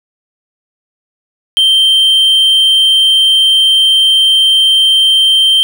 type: tone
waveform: triangle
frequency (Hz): 3136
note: G7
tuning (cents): 0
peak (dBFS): -4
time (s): 1.57-5.63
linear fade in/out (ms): 0
effects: none